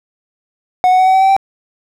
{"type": "tone with pitch steps", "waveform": "triangle", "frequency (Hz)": [734, 741.2, 748.6, 755.9, 763.4, 770.9, 778.5], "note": ["F#5", "F#5", "F#5", "F#5", "G5", "G5", "G5"], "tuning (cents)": [-14, 3, 20, 37, -46, -29, -12], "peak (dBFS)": -5, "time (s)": [0.84, 1.365], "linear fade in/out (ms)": 0, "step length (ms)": 75, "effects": []}